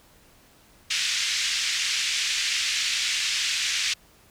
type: band-pass noise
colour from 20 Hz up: pink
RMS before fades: -26 dBFS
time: 0.9-3.94 s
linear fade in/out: 10 ms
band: 2100 to 6800 Hz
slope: 24 dB/octave
effects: pink hiss -56 dBFS RMS until 4.3 s